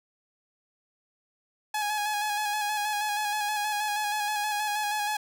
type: tone with vibrato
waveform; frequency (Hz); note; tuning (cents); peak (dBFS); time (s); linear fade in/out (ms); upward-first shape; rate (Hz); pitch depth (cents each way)
sawtooth; 838; G#5; +15; -23; 1.74-5.17; 5; square; 6.3; 26
effects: none